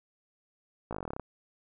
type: slowing click train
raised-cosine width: 1 ms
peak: -22 dBFS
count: 13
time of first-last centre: 0.91-1.197 s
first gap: 17 ms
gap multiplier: 1.06
effects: none